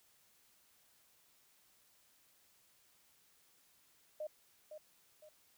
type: tone with echo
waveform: sine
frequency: 612 Hz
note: D#5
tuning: 29 cents flat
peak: -39 dBFS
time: 4.2-4.27 s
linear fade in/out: 5 ms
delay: 510 ms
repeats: 2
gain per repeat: -8 dB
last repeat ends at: 5.29 s
effects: white hiss -70 dBFS RMS until 5.57 s